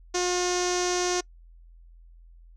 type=tone with low-pass filter; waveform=sawtooth; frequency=358.2 Hz; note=F4; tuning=44 cents sharp; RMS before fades=-26 dBFS; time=0.14-1.21 s; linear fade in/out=10 ms; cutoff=6100 Hz; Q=5.5; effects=noise-tail reverb RT60 0.1 s tail -26 dB re dry + added 42 Hz sine -48 dBFS peak until 2.56 s